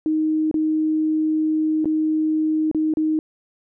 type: tone with dropouts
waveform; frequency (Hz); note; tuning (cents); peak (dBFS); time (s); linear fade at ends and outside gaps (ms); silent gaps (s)
sine; 312; D#4; +5; -17; 0.06-3.19; 1; 0.513-0.542 / 1.845-1.856 / 2.714-2.747 / 2.938-2.971
effects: none